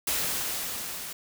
white noise with level ramp, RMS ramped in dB -27 to -38 dBFS, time 0.07-1.13 s, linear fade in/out 5 ms, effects none

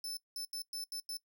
sawtooth tone bursts at uneven times, 5274 Hz, E8, in tune, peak -36 dBFS, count 6, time 0.04-0.17 / 0.36-0.45 / 0.53-0.62 / 0.73-0.84 / 0.92-1 / 1.09-1.17 s, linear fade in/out 2 ms, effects noise-tail reverb RT60 0.1 s tail -19 dB re dry

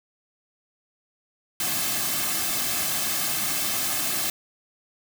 white noise with comb filter, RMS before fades -26 dBFS, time 1.6-4.3 s, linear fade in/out 2 ms, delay 2.1 ms, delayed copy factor -0.65, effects none

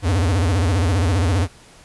square tone with vibrato, 90.6 Hz, F#2, 36 cents flat, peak -16 dBFS, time 0.02-1.48 s, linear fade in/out 50 ms, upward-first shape sine, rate 15 Hz, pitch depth 220 cents each way, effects pink hiss -47 dBFS RMS until 1.84 s + resampled to 24000 Hz

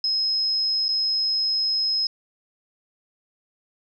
sine tone with dropouts, 5130 Hz, E8, 48 cents flat, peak -20 dBFS, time 0.04-2.07 s, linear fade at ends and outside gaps 2 ms, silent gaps 0.883-0.889 s, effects none

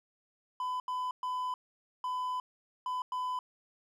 triangle tone bursts at uneven times, 1005 Hz, B5, 30 cents sharp, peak -30 dBFS, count 6, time 0.6-0.8 / 0.88-1.11 / 1.23-1.54 / 2.04-2.4 / 2.86-3.02 / 3.12-3.39 s, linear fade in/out 2 ms, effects none

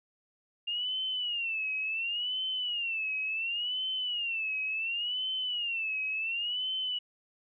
sine tone with vibrato, 2794 Hz, F7, in tune, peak -30 dBFS, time 0.67-6.99 s, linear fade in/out 10 ms, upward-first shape sine, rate 0.7 Hz, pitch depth 160 cents each way, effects none

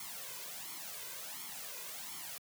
white noise with flanger, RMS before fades -45 dBFS, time 0-2.38 s, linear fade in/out 2 ms, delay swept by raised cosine 0.91 to 2.01 ms, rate 1.4 Hz, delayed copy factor +0.75, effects high-pass 150 Hz 12 dB/octave

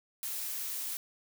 blue noise, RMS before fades -37 dBFS, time 0.23-0.97 s, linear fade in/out 0 ms, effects none

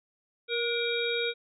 harmonic tone with a mistuned harmonic, 470.3 Hz, A#4, 15 cents sharp, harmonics 1 / 3 / 5 / 7 / 8, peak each -30 / -36 / -33 / -39 / -33 dBFS, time 0.48-1.34 s, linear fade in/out 50 ms, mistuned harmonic 3, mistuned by +35 cents, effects none

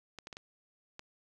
clicks, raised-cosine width 0.2 ms, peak -27 dBFS, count 5, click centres 0.187 / 0.271 / 0.328 / 0.369 / 0.994 s, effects 10-bit

